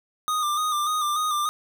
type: tone with vibrato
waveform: square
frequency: 1215 Hz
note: D#6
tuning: 42 cents flat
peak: -23 dBFS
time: 0.28-1.49 s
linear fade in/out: 0 ms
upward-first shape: square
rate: 3.4 Hz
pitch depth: 38 cents each way
effects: none